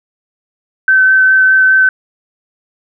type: tone with vibrato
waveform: sine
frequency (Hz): 1533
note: G6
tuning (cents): -39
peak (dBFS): -5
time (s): 0.88-1.89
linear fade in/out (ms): 2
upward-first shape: sine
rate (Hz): 4.9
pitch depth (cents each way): 11
effects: none